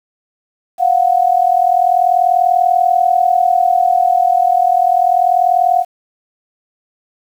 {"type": "tone pair together", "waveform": "sine", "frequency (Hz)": [699.7, 740], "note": ["F5", "F#5"], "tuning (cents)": [3, 0], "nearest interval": "minor second", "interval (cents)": 97, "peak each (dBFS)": -12, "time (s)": [0.78, 5.85], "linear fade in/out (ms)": 50, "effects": ["7-bit"]}